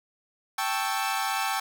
sawtooth chord, A dominant seventh, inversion third, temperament equal, 784 / 880 / 1108.7 / 1318.5 Hz, G5 / A5 / C#6 / E6, 0 / 0 / 0 / 0 cents, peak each -26 / -28 / -30 / -29 dBFS, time 0.58-1.6 s, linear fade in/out 5 ms, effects none

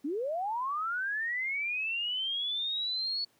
sine linear sweep, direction up, 261.4 to 4435 Hz, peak -30 dBFS, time 0.04-3.25 s, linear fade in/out 10 ms, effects pink hiss -68 dBFS RMS until 3.39 s + high-pass 150 Hz 12 dB/octave

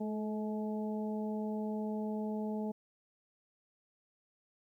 harmonic tone with a mistuned harmonic, 213.4 Hz, G#3, 47 cents sharp, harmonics 1 / 2 / 3 / 4, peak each -35 / -41 / -45 / -47 dBFS, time 0-2.72 s, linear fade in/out 10 ms, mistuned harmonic 2, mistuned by +17 cents, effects 12-bit

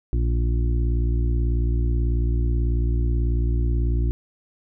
harmonic tone, 58.3 Hz, A#1, 1 cent sharp, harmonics 1 / 2 / 4 / 5 / 6, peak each -19 / -26 / -37 / -35 / -36 dBFS, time 0.13-4.11 s, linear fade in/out 0 ms, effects none

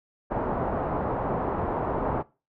white low-pass noise, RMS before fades -28 dBFS, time 0.3-2.23 s, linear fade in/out 20 ms, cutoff 970 Hz, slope 24 dB/octave, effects noise-tail reverb RT60 0.3 s tail -21 dB re dry

